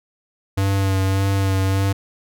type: tone with vibrato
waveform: square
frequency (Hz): 96.9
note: G2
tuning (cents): -20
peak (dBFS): -17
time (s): 0.57-1.93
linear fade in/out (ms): 10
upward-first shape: sine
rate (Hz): 1.7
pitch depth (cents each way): 23
effects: none